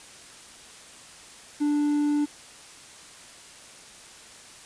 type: tone with quantisation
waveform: triangle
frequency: 293.7 Hz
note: D4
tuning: in tune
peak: -19 dBFS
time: 1.6-2.26 s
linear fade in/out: 20 ms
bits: 8
effects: white hiss -47 dBFS RMS until 4.65 s + resampled to 22050 Hz